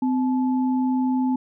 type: tone pair together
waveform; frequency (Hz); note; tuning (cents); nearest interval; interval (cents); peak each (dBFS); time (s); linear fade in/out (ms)
sine; 256.9 / 864; C4 / A5; -32 / -32; octave + major sixth; 2100; -19 / -30; 0.02-1.36; 5
effects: none